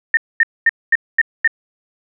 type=tone bursts; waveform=sine; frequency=1822 Hz; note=A#6; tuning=40 cents flat; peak=-8 dBFS; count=6; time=0.14-1.476 s; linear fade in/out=2 ms; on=31 ms; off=230 ms; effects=none